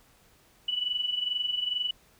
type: tone with amplitude modulation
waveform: sine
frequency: 2960 Hz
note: F#7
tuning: in tune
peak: -24 dBFS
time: 0.68-1.91 s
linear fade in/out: 5 ms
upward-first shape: sine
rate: 22.3 Hz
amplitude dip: 70%
effects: pink hiss -61 dBFS RMS until 2.19 s